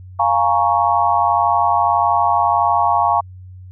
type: chord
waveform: sine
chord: Bb minor seventh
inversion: second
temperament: equal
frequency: 698.5 / 830.6 / 932.3 / 1108.7 Hz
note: F5 / Ab5 / Bb5 / Db6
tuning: 0 / 0 / 0 / 0 cents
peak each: -18 dBFS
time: 0.19-3.21 s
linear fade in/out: 10 ms
effects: added 92 Hz sine -34 dBFS peak until 3.71 s